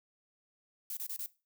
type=noise bursts; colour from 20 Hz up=violet; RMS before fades=-39 dBFS; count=4; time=0.9-1.261 s; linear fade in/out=2 ms; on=70 ms; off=27 ms; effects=noise-tail reverb RT60 0.3 s tail -19 dB re dry